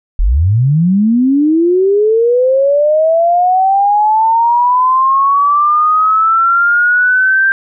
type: linear sweep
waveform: sine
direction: up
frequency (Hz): 34.65 to 1582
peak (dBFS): -7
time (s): 0.19-7.52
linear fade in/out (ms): 0
effects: none